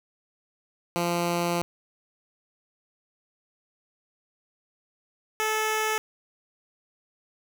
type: tone pair in turn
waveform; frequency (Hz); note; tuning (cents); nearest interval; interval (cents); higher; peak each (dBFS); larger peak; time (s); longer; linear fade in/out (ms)
10% pulse; 172.7 / 434.3; F3 / A4; -19 / -23; octave + major third; 1596; second; -16; neither; 0.96-1.62 / 5.4-5.98; first; 0
effects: none